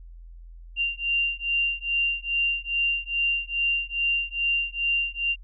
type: beating tone pair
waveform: sine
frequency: 2777 / 2779.4 Hz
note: F7 / F7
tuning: -10 / -9 cents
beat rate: 2.4 Hz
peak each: -26 dBFS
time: 0.76-5.36 s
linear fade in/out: 50 ms
effects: added 42 Hz sine -41 dBFS peak until 5.43 s